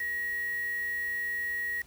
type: tone with quantisation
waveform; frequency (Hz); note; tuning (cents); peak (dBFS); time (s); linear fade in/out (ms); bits
sine; 1900; A#6; +33; -30; 0-1.82; 5; 7
effects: added 60 Hz sine -59 dBFS peak until 1.86 s + pink hiss -59 dBFS RMS until 1.86 s